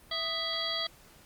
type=harmonic tone with a mistuned harmonic; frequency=660 Hz; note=E5; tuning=2 cents sharp; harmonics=1 / 2 / 3 / 5 / 6 / 7; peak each=-40 / -40 / -39 / -34 / -39 / -36 dBFS; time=0.11-0.87 s; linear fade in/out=5 ms; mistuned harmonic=2; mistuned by=-100 cents; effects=pink hiss -57 dBFS RMS until 1.25 s + Opus 32 kbps